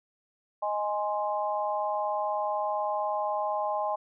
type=chord; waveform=sine; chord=Ab major; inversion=second; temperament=equal; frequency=622.3 / 830.6 / 1046.5 Hz; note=Eb5 / Ab5 / C6; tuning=0 / 0 / 0 cents; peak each=-31 / -30 / -33 dBFS; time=0.62-3.96 s; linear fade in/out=10 ms; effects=none